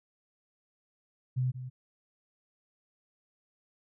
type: tone with echo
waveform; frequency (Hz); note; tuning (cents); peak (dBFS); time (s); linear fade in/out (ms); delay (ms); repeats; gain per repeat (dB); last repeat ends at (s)
sine; 127.4; C3; -46; -26; 1.36-1.52; 20; 180; 1; -11; 1.7
effects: none